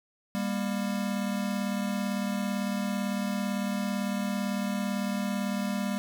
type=tone pair together; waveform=square; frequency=199.4 / 237.3 Hz; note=G3 / A#3; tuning=+30 / +31 cents; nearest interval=minor third; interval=301 cents; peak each=-30 / -34 dBFS; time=0.35-5.98 s; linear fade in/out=0 ms; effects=none